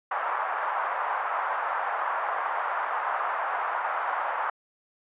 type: band-pass noise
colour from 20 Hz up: white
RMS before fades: -29 dBFS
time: 0.11-4.5 s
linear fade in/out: 5 ms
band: 730 to 1300 Hz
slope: 24 dB/octave
effects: resampled to 8000 Hz